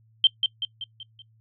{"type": "tone with echo", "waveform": "sine", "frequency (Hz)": 3136, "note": "G7", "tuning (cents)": 0, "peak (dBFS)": -12, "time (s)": [0.24, 0.27], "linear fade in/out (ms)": 2, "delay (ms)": 190, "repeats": 5, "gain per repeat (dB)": -6, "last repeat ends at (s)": 1.22, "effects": ["noise-tail reverb RT60 0.1 s tail -21 dB re dry", "added 111 Hz sine -57 dBFS peak until 1.4 s"]}